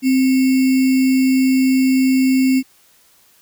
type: tone with sample-and-hold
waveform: sine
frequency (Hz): 261.6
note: C4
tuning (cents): 0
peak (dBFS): -11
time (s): 0.02-2.63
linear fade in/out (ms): 50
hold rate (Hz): 2450
effects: white hiss -53 dBFS RMS until 3.41 s